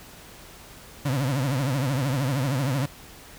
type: tone with vibrato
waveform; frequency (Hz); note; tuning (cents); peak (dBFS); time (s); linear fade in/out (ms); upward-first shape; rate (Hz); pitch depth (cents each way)
35% pulse; 134.5; C3; +48; -21; 1.05-2.86; 5; triangle; 13; 190
effects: pink hiss -46 dBFS RMS until 3.38 s